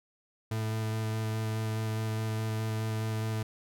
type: tone with vibrato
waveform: 40% pulse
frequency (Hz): 110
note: A2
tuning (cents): 0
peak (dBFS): -29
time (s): 0.51-3.43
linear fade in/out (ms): 5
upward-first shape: square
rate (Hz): 4.8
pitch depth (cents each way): 9
effects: none